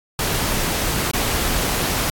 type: noise with dropouts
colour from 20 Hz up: pink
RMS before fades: -21 dBFS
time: 0.19-2.1 s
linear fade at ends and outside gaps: 2 ms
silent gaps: 1.113-1.134 s
effects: AAC 64 kbps